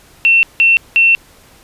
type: tone bursts at uneven times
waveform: sine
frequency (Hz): 2700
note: E7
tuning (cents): +41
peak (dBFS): -6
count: 3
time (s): 0.25-0.43 / 0.6-0.77 / 0.96-1.15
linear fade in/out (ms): 0
effects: pink hiss -45 dBFS RMS until 1.63 s + resampled to 32000 Hz